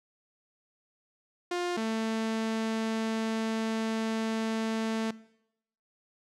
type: tone pair in turn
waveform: sawtooth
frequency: 353.3 / 222.6 Hz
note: F4 / A3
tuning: +20 / +20 cents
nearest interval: minor sixth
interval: 800 cents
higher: first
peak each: -25 dBFS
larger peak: neither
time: 1.51-1.77 / 1.77-5.11 s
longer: second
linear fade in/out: 5 ms
effects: noise-tail reverb RT60 0.8 s tail -20 dB re dry + low-pass 7000 Hz 12 dB/octave